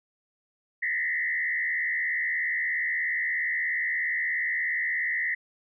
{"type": "tone with frequency modulation", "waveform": "sine", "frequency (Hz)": 1940, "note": "B6", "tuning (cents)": -31, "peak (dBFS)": -25, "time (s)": [0.82, 5.35], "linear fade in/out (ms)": 10, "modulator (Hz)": 76.9, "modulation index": 1.7, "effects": []}